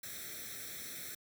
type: noise with comb filter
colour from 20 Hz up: white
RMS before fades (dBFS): -45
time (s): 0.03-1.15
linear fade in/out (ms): 5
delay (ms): 0.52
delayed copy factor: +0.95
effects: high-pass 80 Hz 12 dB/octave